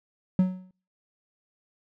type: tone with exponential decay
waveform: triangle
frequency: 185 Hz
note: F#3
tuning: in tune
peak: -13 dBFS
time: 0.39-0.71 s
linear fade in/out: 2 ms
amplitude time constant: 68 ms
effects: noise-tail reverb RT60 0.4 s tail -24 dB re dry